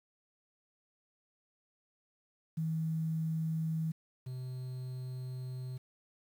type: tone pair in turn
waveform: sine / triangle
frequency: 160.4 / 127.9 Hz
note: E3 / C3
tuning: -47 / -39 cents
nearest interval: major third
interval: 392 cents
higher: first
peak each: -31 / -36 dBFS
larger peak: first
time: 2.57-3.92 / 4.26-5.78 s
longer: second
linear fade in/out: 10 ms
effects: 10-bit